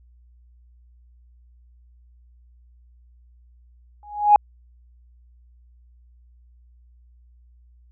sine tone with exponential growth, 830.6 Hz, G#5, in tune, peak -5 dBFS, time 4.03-4.36 s, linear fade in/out 1 ms, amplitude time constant 71 ms, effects tanh soft clip ceiling -2 dBFS + added 60 Hz sine -50 dBFS peak until 7.91 s

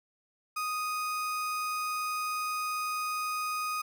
35% pulse tone, 1244.5 Hz, D#6, in tune, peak -29 dBFS, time 0.56-3.82 s, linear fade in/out 10 ms, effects none

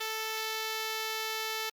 5% pulse tone, 440 Hz, A4, in tune, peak -21 dBFS, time 0-1.7 s, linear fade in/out 10 ms, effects Opus 32 kbps

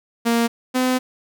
sawtooth tone pair in turn, 233.1 / 255 Hz, A#3 / C4, 0 / -44 cents, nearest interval major second, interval 156 cents, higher second, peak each -12 / -13 dBFS, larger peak first, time 0.25-0.48 / 0.74-0.99 s, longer second, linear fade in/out 20 ms, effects none

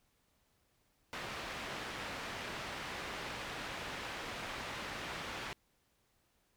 white low-pass noise, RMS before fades -43 dBFS, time 1.13-5.53 s, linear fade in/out 0 ms, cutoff 2500 Hz, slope 12 dB/octave, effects pink hiss -75 dBFS RMS until 6.56 s

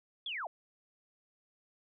sine linear sweep, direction down, 3520 to 587 Hz, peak -36 dBFS, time 0.26-0.47 s, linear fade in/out 2 ms, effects none

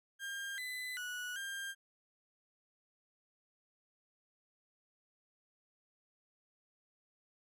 35% pulse tone with pitch steps, 1603 / 2008 / 1469 / 1597 Hz, G6 / B6 / F#6 / G6, +38 / +28 / -13 / +32 cents, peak -38 dBFS, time 0.19-1.75 s, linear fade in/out 50 ms, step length 390 ms, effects none

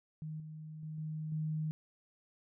sine tone with level steps, 155.56 Hz, D#3, in tune, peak -39 / -44 / -40 / -37 / -33 dBFS, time 0.22-1.71 s, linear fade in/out 0 ms, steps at 0.4 / 0.83 / 0.98 / 1.32 s, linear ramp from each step 2 ms, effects none

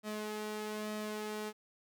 sawtooth tone with flanger, 212.8 Hz, G#3, 42 cents sharp, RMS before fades -40 dBFS, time 0.03-1.53 s, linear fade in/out 50 ms, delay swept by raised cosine 1.6 to 2.59 ms, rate 1.1 Hz, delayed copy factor +0.5, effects none

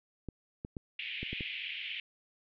clicks, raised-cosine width 3 ms, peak -26 dBFS, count 6, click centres 0.287 / 0.649 / 0.768 / 1.23 / 1.33 / 1.408 s
pink band-pass noise, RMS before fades -40 dBFS, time 0.99-2 s, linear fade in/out 2 ms, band 2200 to 3200 Hz, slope 48 dB/octave
effects none

